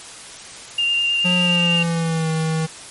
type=tone with vibrato; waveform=sine; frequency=2794 Hz; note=F7; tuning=in tune; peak=-16 dBFS; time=0.78-1.83 s; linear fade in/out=5 ms; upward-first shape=square; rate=9.5 Hz; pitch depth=10 cents each way
type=tone with pitch glide; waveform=square; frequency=179.3 to 159.74 Hz; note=F3 to D#3; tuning=+46 to +46 cents; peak=-19 dBFS; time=1.24-2.67 s; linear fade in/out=20 ms; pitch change=-200 cents; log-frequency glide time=1.37-2.29 s
effects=white hiss -37 dBFS RMS until 2.9 s + MP3 48 kbps